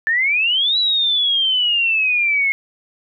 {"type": "exponential two-way sweep", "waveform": "sine", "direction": "up then down", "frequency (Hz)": [1748, 3966, 2156], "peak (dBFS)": -14, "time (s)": [0.07, 2.52], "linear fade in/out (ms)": 0, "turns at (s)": 0.78, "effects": []}